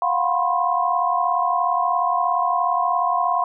sine tone cluster, 704 / 741 / 997 / 1069 Hz, F5 / F#5 / B5 / C6, +14 / +2 / +16 / +37 cents, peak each -22 / -26 / -23 / -22 dBFS, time 0.02-3.44 s, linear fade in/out 2 ms, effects none

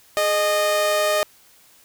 sawtooth tone pair together, 420.5 / 615 Hz, G#4 / D#5, +22 / -20 cents, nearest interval perfect fifth, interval 658 cents, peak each -25 / -14 dBFS, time 0.17-1.23 s, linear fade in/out 0 ms, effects white hiss -53 dBFS RMS until 1.84 s

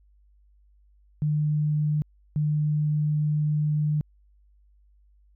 sine tone pair in turn, 150.6 / 150.6 Hz, D3 / D3, +44 / +44 cents, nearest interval unison, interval 0 cents, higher neither, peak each -21 dBFS, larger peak neither, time 1.22-2.02 / 2.36-4.01 s, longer second, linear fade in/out 0 ms, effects added 50 Hz sine -56 dBFS peak until 5.35 s

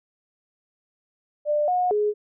sine tone with pitch steps, 595 / 724 / 418.5 Hz, D5 / F#5 / G#4, +22 / -38 / +13 cents, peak -19 dBFS, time 1.45-2.14 s, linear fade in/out 50 ms, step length 230 ms, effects none

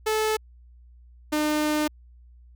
sawtooth tone pair in turn, 434 / 302.7 Hz, A4 / D#4, -24 / -48 cents, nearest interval tritone, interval 624 cents, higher first, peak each -18 dBFS, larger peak neither, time 0.06-0.37 / 1.32-1.88 s, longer second, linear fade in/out 10 ms, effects added 60 Hz sine -48 dBFS peak until 2.55 s

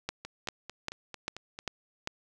two click trains, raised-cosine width 0.2 ms, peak -15 / -23 dBFS, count 6 / 7, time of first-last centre 0.09-2.074 / 0.25-1.589 s, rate 2.52 / 4.48 Hz, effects none

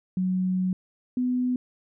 sine tone pair in turn, 185 / 250.2 Hz, F#3 / B3, 0 / +23 cents, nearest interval perfect fourth, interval 523 cents, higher second, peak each -22 dBFS, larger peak neither, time 0.17-0.73 / 1.17-1.56 s, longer first, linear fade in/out 2 ms, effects none

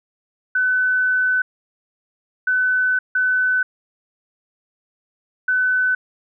sine tone bursts at uneven times, 1507 Hz, F#6, 31 cents sharp, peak -15 dBFS, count 4, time 0.55-1.42 / 2.47-2.99 / 3.15-3.63 / 5.48-5.95 s, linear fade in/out 5 ms, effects none

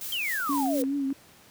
blue noise with tremolo, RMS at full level -35 dBFS, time 0.01-0.82 s, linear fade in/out 0 ms, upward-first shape sine, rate 4 Hz, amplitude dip 45%
sine exponential sweep, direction down, 3246 to 466.2 Hz, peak -27 dBFS, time 0.12-0.84 s, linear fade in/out 5 ms
clicks, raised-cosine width 0.5 ms, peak -32 dBFS, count 6, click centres 0.401 / 0.528 / 0.577 / 0.66 / 0.839 / 1.104 s
sine tone with vibrato, 277 Hz, C#4, 1 cent flat, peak -25 dBFS, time 0.49-1.13 s, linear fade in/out 5 ms, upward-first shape triangle, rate 4.8 Hz, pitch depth 67 cents each way
effects pink hiss -54 dBFS RMS until 1.5 s + high-pass 100 Hz 12 dB/octave

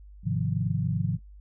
sine chord, F minor seventh, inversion first, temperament equal with one note detuned, 103.83 / 130.81 / 153.87 / 174.61 Hz, Ab2 / C3 / Eb3 / F3, 0 / 0 / -19 / 0 cents, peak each -30 dBFS, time 0.23-1.19 s, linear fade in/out 50 ms, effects noise-tail reverb RT60 0.1 s tail -20 dB re dry + added 50 Hz sine -45 dBFS peak until 1.4 s

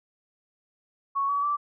sine tone with pitch steps, 1108.7 / 1136.6 / 1165.2 Hz, C#6 / C#6 / D6, 0 / +43 / -14 cents, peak -23 dBFS, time 1.15-1.57 s, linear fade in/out 20 ms, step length 140 ms, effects none

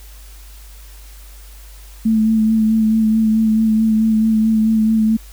sine tone with vibrato, 220 Hz, A3, in tune, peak -11 dBFS, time 2.05-5.17 s, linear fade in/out 10 ms, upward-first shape sine, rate 4.6 Hz, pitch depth 22 cents each way, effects added 50 Hz sine -36 dBFS peak until 5.32 s + white hiss -45 dBFS RMS until 5.32 s

